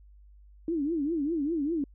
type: tone with vibrato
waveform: sine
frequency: 308.4 Hz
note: D#4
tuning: 15 cents flat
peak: -26 dBFS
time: 0.68-1.84 s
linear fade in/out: 2 ms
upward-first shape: triangle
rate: 5 Hz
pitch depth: 230 cents each way
effects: added 50 Hz sine -51 dBFS peak until 1.94 s